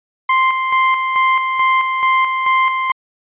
30% pulse tone with tremolo, 1046.5 Hz, C6, in tune, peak -8 dBFS, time 0.29-2.92 s, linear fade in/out 5 ms, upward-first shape square, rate 2.3 Hz, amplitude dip 45%, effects resampled to 8000 Hz

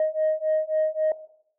sine beating tone pair, 622.3 / 626 Hz, D#5 / D#5, 0 / +10 cents, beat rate 3.7 Hz, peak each -23 dBFS, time 0-1.12 s, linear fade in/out 2 ms, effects noise-tail reverb RT60 0.7 s tail -17 dB re dry + tanh soft clip ceiling -16 dBFS

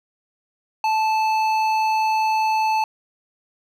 sine tone with hard clipping, 875 Hz, A5, 10 cents flat, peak -19 dBFS, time 0.84-2.84 s, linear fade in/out 2 ms, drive 10 dB, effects none

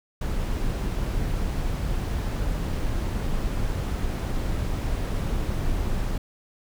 brown noise, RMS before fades -26 dBFS, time 0.21-6.18 s, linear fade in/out 5 ms, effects none

